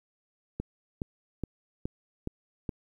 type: click train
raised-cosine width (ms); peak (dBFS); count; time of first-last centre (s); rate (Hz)
3; -19; 6; 0.6-2.692; 2.39
effects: 10-bit